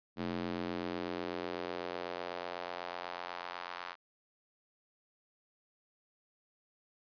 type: tone with high-pass filter sweep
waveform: square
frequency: 44.03 Hz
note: F1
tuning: 15 cents sharp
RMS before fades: -40 dBFS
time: 0.16-3.96 s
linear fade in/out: 50 ms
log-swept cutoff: 220 to 1100 Hz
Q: 1.5
effects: resampled to 11025 Hz